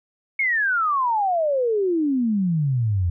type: exponential sweep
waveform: sine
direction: down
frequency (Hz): 2217 to 83.6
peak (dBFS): -18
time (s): 0.39-3.1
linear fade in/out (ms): 5
effects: none